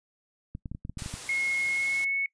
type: clicks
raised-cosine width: 5 ms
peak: -24 dBFS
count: 10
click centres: 0.551 / 0.658 / 0.716 / 0.749 / 0.851 / 0.896 / 0.973 / 1.022 / 1.061 / 1.14 s
type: noise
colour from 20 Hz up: white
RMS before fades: -40 dBFS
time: 0.98-2.05 s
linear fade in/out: 10 ms
type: tone with pitch glide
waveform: sine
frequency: 2163 to 2207 Hz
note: C#7 to C#7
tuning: -43 to -8 cents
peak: -25 dBFS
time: 1.29-2.26 s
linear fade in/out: 2 ms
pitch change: +35 cents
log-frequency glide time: 1.7-2.15 s
effects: noise-tail reverb RT60 0.1 s tail -24 dB re dry + resampled to 22050 Hz